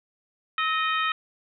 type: harmonic tone with a mistuned harmonic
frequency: 619 Hz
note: D#5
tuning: 9 cents flat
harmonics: 2 / 3 / 4 / 5 / 6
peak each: -25 / -29 / -31 / -33 / -35 dBFS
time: 0.58-1.12 s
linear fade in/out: 2 ms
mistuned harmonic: 2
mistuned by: +63 cents
effects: none